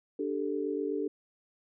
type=chord; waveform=sine; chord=D suspended fourth; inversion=none; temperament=equal; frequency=293.7 / 392 / 440 Hz; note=D4 / G4 / A4; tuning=0 / 0 / 0 cents; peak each=-34 dBFS; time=0.19-1.08 s; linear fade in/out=5 ms; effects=none